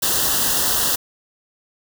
white band-stop noise, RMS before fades -19 dBFS, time 0.02-0.96 s, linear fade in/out 10 ms, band 1900 to 2700 Hz, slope 96 dB/octave, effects none

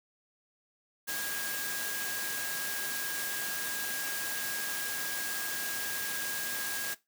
sine tone in noise, 1634 Hz, G#6, 29 cents flat, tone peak -38 dBFS, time 1.07-6.95 s, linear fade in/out 20 ms, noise white, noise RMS -36 dBFS, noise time 1.07-6.95 s, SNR -5 dB, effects noise-tail reverb RT60 0.2 s tail -18 dB re dry + high-pass 150 Hz 12 dB/octave

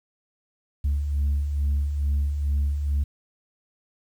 sine beating tone pair, 69.5 / 71.8 Hz, C#2 / D2, +5 / -39 cents, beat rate 2.3 Hz, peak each -29 / -20 dBFS, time 0.84-3.04 s, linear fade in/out 10 ms, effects tanh soft clip ceiling -18 dBFS + 9-bit

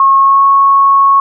sine tone with pitch glide, 1088 to 1101.9 Hz, C#6 to C#6, -33 to -11 cents, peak -4 dBFS, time 0-1.2 s, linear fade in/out 2 ms, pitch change +22 cents, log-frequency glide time 0.17-0.43 s, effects none

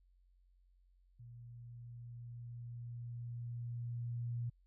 sine tone with level ramp, 119.1 Hz, A#2, 38 cents sharp, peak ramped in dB -51 to -36 dBFS, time 1.19-4.5 s, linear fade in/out 10 ms, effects added 45 Hz sine -66 dBFS peak until 4.66 s

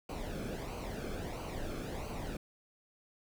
brown noise with flanger, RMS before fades -40 dBFS, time 0.09-2.37 s, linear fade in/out 5 ms, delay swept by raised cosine 0.56 to 1.07 ms, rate 1.5 Hz, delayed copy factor -0.65, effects none

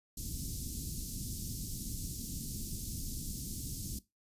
pink band-stop noise, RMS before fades -40 dBFS, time 0.17-3.99 s, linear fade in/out 5 ms, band 260 to 5100 Hz, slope 24 dB/octave, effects noise-tail reverb RT60 0.2 s tail -18 dB re dry + resampled to 32000 Hz

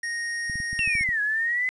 square tone with pitch glide, 1864.7 to 1847.5 Hz, A#6 to A#6, 0 to -16 cents, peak -28 dBFS, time 0.03-1.04 s, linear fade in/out 5 ms, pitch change -16 cents, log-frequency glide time 0.74-0.84 s
clicks, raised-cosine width 5 ms, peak -25 dBFS, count 9, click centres 0.498 / 0.556 / 0.602 / 0.73 / 0.793 / 0.876 / 0.953 / 1.01 / 1.09 s
sine linear two-way sweep, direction down then up, 2763 to 1659 to 2039 Hz, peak -22 dBFS, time 0.79-1.69 s, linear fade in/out 0 ms, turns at 1.21 s
effects resampled to 24000 Hz + 9-bit

